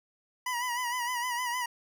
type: tone with vibrato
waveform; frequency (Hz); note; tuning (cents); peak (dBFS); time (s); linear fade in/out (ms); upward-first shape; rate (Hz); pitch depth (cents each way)
25% pulse; 978; B5; -17; -26; 0.46-1.66; 5; sine; 6.5; 61
effects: none